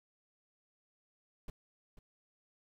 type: noise with echo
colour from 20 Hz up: brown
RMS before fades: -42 dBFS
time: 1.48-1.5 s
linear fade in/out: 2 ms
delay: 490 ms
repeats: 1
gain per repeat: -12 dB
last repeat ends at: 1.99 s
effects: none